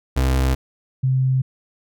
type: tone pair in turn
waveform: 35% pulse / sine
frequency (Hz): 65.41 / 130.82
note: C2 / C3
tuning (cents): 0 / 0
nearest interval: octave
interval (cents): 1200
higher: second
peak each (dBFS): -14 / -15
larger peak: first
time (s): 0.16-0.55 / 1.03-1.42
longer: neither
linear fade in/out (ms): 10
effects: none